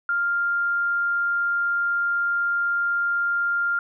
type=tone; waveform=sine; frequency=1398 Hz; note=F6; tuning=1 cent sharp; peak=-20 dBFS; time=0.09-3.79 s; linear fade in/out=2 ms; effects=none